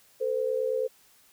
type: tone pair together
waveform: sine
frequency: 444.8 / 514.1 Hz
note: A4 / C5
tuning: +19 / -31 cents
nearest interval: minor third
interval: 250 cents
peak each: -29 / -27 dBFS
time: 0.2-0.88 s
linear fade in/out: 20 ms
effects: white hiss -60 dBFS RMS until 1.32 s